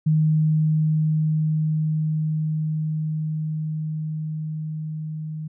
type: tone with level ramp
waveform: sine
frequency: 155.56 Hz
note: D#3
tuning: in tune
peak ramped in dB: -15 to -28 dBFS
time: 0.06-5.48 s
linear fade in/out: 10 ms
effects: none